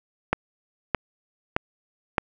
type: click train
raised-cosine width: 0.5 ms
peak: -5 dBFS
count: 4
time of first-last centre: 0.33-2.182 s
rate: 1.62 Hz
effects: none